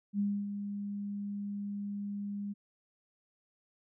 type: tone with ADSR envelope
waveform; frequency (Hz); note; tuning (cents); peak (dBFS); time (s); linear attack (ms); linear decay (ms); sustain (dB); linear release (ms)
sine; 202.7; G#3; -42; -27; 0.13-2.54; 62; 270; -8; 23
effects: none